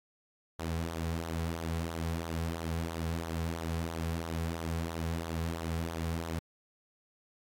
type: tone with flanger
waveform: sawtooth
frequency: 82.6 Hz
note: E2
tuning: 4 cents sharp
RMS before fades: -35 dBFS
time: 0.59-6.39 s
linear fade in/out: 0 ms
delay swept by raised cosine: 0.39 to 3.39 ms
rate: 3 Hz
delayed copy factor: -0.6
effects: AAC 64 kbps